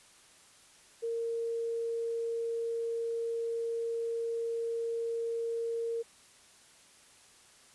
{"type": "tone", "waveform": "sine", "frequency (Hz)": 461.7, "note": "A#4", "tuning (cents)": -17, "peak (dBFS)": -31, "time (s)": [1.02, 6.03], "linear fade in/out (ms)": 20, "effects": ["white hiss -59 dBFS RMS until 7.74 s", "resampled to 24000 Hz"]}